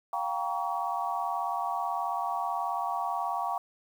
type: chord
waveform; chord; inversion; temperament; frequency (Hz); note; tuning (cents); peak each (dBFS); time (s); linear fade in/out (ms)
sine; G half-diminished seventh; third; just; 705.6 / 784 / 940.8 / 1128.9; F5 / G5 / Bb5 / Db6; +18 / 0 / +16 / +31; -34; 0.13-3.58; 2
effects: 9-bit